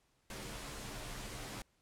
pink noise with comb filter, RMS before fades -45 dBFS, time 0.3-1.62 s, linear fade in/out 2 ms, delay 12 ms, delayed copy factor -0.65, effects pink hiss -75 dBFS RMS until 1.81 s + low-pass 11000 Hz 12 dB/octave

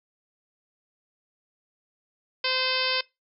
harmonic tone, 516 Hz, C5, 24 cents flat, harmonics 1 / 2 / 3 / 4 / 5 / 6 / 7 / 8 / 9 / 10, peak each -33 / -34 / -34 / -33 / -31 / -31 / -34 / -35 / -30 / -33 dBFS, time 2.44-3.01 s, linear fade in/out 5 ms, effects noise-tail reverb RT60 0.2 s tail -21 dB re dry

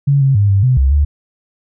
sine tone with pitch steps, 140.7 / 135.7 / 101.7 / 98.4 / 127.9 / 67 / 72.6 Hz, C#3 / C#3 / G#2 / G2 / C3 / C2 / D2, +26 / -36 / -36 / +7 / -39 / +42 / -19 cents, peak -8 dBFS, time 0.07-1.05 s, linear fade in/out 10 ms, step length 140 ms, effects none

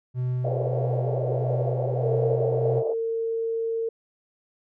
triangle tone with tremolo, 125.7 Hz, B2, 31 cents sharp, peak -21 dBFS, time 0.14-2.83 s, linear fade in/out 50 ms, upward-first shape triangle, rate 1.6 Hz, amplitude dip 30%
white band-pass noise, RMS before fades -29 dBFS, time 0.44-2.94 s, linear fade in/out 10 ms, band 410 to 650 Hz, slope 48 dB/octave
sine tone, 454.5 Hz, A#4, 44 cents flat, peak -24 dBFS, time 2.03-3.89 s, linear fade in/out 5 ms
effects none

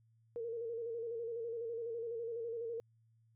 sine tone with vibrato, 462.4 Hz, A#4, 14 cents flat, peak -38 dBFS, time 0.36-2.8 s, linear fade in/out 0 ms, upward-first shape square, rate 12 Hz, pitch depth 44 cents each way, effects added 113 Hz sine -67 dBFS peak until 3.35 s

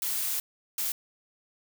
blue noise bursts at uneven times, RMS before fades -30 dBFS, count 2, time 0.02-0.4 / 0.78-0.92 s, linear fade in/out 2 ms, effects none

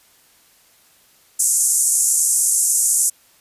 pink band-pass noise, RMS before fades -17 dBFS, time 1.39-3.1 s, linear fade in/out 10 ms, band 6700 to 11000 Hz, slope 48 dB/octave, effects white hiss -54 dBFS RMS until 3.4 s + resampled to 32000 Hz

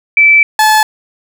sine / 30% pulse tone pair in turn, 2319 / 863.1 Hz, D7 / A5, -22 / -34 cents, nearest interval octave + perfect fourth, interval 1712 cents, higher first, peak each -3 dBFS, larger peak neither, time 0.17-0.43 / 0.59-0.83 s, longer first, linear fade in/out 2 ms, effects none

